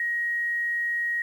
sine tone, 1888 Hz, A#6, 22 cents sharp, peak -24 dBFS, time 0-1.22 s, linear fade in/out 2 ms, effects 9-bit

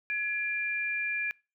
sine tone pair together, 1684.3 / 2382 Hz, G#6 / D7, +24 / +24 cents, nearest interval tritone, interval 600 cents, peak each -33 / -30 dBFS, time 0.1-1.31 s, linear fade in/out 0 ms, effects noise-tail reverb RT60 0.3 s tail -25 dB re dry

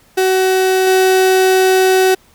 35% pulse tone with level steps, 376 Hz, F#4, 28 cents sharp, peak -9 / -7 dBFS, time 0.17-2.15 s, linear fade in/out 10 ms, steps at 0.87 s, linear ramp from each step 2 ms, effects pink hiss -50 dBFS RMS until 2.34 s

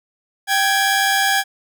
sawtooth tone pair together, 784 / 1667 Hz, G5 / G#6, 0 / +6 cents, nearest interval octave + minor second, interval 1306 cents, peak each -14 dBFS, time 0.47-1.44 s, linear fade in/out 50 ms, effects none

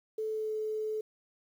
sine tone with pitch glide, 436 to 432.2 Hz, A4 to A4, -16 to -31 cents, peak -31 dBFS, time 0.18-1.01 s, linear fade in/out 5 ms, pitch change -15 cents, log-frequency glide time 0.29-0.53 s, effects 10-bit

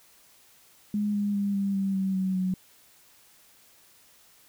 sine tone with pitch steps, 207.7 / 204.4 / 201.1 / 197.86 / 194.69 / 191.57 / 188.49 / 185.47 Hz, G#3 / G#3 / G3 / G3 / G3 / G3 / F#3 / F#3, 0 / -27 / +44 / +16 / -12 / -40 / +32 / +4 cents, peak -24 dBFS, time 0.94-2.54 s, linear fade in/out 2 ms, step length 200 ms, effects white hiss -58 dBFS RMS until 4.48 s

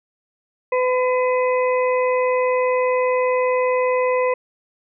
harmonic tone, 505 Hz, B4, 39 cents sharp, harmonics 1 / 2 / 4 / 5, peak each -17 / -23 / -29 / -31 dBFS, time 0.72-4.34 s, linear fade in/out 5 ms, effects none

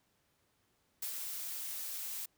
blue noise with ADSR envelope, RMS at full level -38 dBFS, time 1.02-2.26 s, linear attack 5 ms, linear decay 75 ms, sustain -3 dB, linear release 8 ms, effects pink hiss -75 dBFS RMS until 2.37 s + high-pass 60 Hz 12 dB/octave

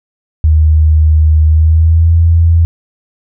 sine tone with pitch glide, 77.78 to 83.36 Hz, D#2 to E2, 0 to +20 cents, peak -4 dBFS, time 0.44-2.65 s, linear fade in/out 0 ms, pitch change +120 cents, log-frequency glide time 1.46-2.14 s, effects none

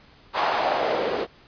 white noise with band-pass filter sweep, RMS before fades -24 dBFS, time 0.33-1.27 s, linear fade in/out 50 ms, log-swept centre 910 to 410 Hz, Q 2.6, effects pink hiss -53 dBFS RMS until 1.47 s + resampled to 11025 Hz

